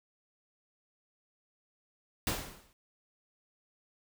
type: noise with exponential decay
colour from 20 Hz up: pink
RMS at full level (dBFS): -29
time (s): 2.27-2.73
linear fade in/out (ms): 1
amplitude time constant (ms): 98
effects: none